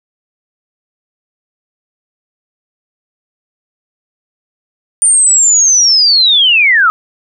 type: linear sweep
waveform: sine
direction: down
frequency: 9080 to 1234 Hz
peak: -5 dBFS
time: 5.02-6.9 s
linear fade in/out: 0 ms
effects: none